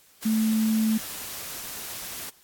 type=tone in noise; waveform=sine; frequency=220 Hz; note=A3; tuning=in tune; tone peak=-20 dBFS; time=0.25-0.98 s; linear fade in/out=10 ms; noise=white; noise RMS=-36 dBFS; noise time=0.22-2.3 s; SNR=+13 dB; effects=white hiss -57 dBFS RMS until 2.43 s + AAC 64 kbps